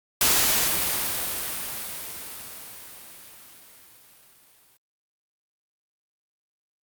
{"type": "noise with exponential decay", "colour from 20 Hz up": "white", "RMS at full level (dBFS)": -19, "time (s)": [0.21, 4.77], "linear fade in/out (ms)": 2, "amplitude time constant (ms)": 990, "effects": ["Opus 48 kbps"]}